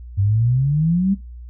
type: exponential sweep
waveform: sine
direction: up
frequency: 95.2 to 202.1 Hz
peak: -14 dBFS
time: 0.17-1.15 s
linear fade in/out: 20 ms
effects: noise-tail reverb RT60 0.2 s tail -19 dB re dry + added 60 Hz sine -33 dBFS peak until 1.49 s